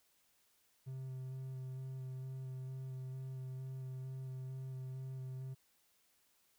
triangle tone with vibrato, 130.81 Hz, C3, in tune, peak -40 dBFS, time 0.86-5.55 s, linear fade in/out 20 ms, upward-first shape square, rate 2.2 Hz, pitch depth 11 cents each way, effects white hiss -74 dBFS RMS until 6.58 s

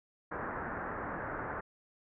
white low-pass noise, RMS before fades -39 dBFS, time 0.31-1.61 s, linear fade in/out 10 ms, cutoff 1700 Hz, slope 48 dB/octave, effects none

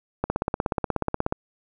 click train, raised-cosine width 1 ms, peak -9 dBFS, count 19, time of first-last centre 0.24-1.324 s, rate 16.6 Hz, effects none

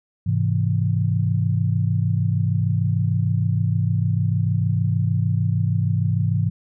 sine chord, Ab augmented, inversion none, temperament equal with one note detuned, 104.25 / 130.81 / 164.81 Hz, Ab2 / C3 / E3, +7 / 0 / 0 cents, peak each -20 / -23 / -23 dBFS, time 0.26-6.5 s, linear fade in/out 10 ms, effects none

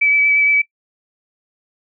sine tone with vibrato, 2297 Hz, D7, 39 cents flat, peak -11 dBFS, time 0.01-0.62 s, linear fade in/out 10 ms, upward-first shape sine, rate 8.6 Hz, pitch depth 14 cents each way, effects noise-tail reverb RT60 0.1 s tail -19 dB re dry

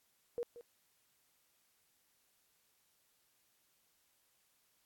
sine tone with echo, 476.5 Hz, A#4, 38 cents sharp, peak -35 dBFS, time 0.38-0.43 s, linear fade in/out 0 ms, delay 180 ms, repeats 1, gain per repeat -14 dB, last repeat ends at 0.61 s, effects white hiss -75 dBFS RMS until 4.85 s + AAC 64 kbps

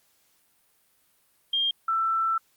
sine tone pair in turn, 3209 / 1332.6 Hz, G7 / E6, +40 / +18 cents, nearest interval octave + minor third, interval 1522 cents, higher first, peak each -22 dBFS, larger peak neither, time 1.53-1.71 / 1.88-2.38 s, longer second, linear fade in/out 5 ms, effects white hiss -66 dBFS RMS until 2.56 s + Opus 48 kbps

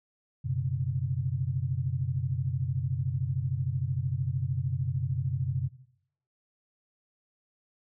sine chord, F# suspended fourth, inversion none, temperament equal with one note detuned, 92.5 / 125.34 / 138.59 Hz, F#2 / B2 / C#3, 0 / +26 / 0 cents, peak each -34 / -30 / -31 dBFS, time 0.44-5.69 s, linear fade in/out 20 ms, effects noise-tail reverb RT60 0.7 s tail -17 dB re dry

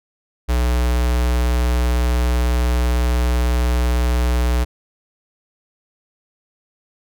square tone with notch filter, 61 Hz, B1, 21 cents flat, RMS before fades -17 dBFS, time 0.48-4.65 s, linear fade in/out 20 ms, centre 220 Hz, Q 1.8, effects none

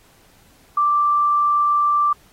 sine tone, 1174.7 Hz, D6, in tune, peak -14 dBFS, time 0.77-2.13 s, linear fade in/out 5 ms, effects pink hiss -54 dBFS RMS until 2.32 s + AAC 48 kbps

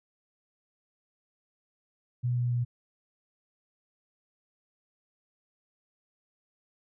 sine tone with pitch steps, 122.7 / 121.92 / 121.15 Hz, B2 / B2 / B2, -11 / -22 / -33 cents, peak -25 dBFS, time 2.23-2.65 s, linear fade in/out 20 ms, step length 140 ms, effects none

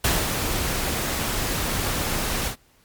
pink noise with ADSR envelope, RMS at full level -19 dBFS, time 0.04-2.56 s, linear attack 5 ms, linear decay 210 ms, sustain -6 dB, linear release 91 ms, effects pink hiss -59 dBFS RMS until 2.84 s + MP3 96 kbps

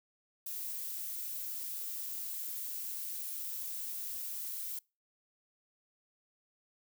violet noise, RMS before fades -40 dBFS, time 0.46-4.79 s, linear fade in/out 5 ms, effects noise-tail reverb RT60 0.3 s tail -26 dB re dry

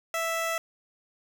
15% pulse tone, 659.3 Hz, E5, in tune, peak -21 dBFS, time 0.14-0.58 s, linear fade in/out 2 ms, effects 8-bit

